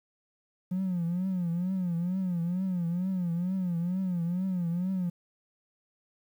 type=tone with vibrato; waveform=triangle; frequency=178.9 Hz; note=F3; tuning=42 cents sharp; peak=-24 dBFS; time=0.71-5.1 s; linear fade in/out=10 ms; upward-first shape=triangle; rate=2.2 Hz; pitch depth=130 cents each way; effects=tanh soft clip ceiling -23 dBFS + 10-bit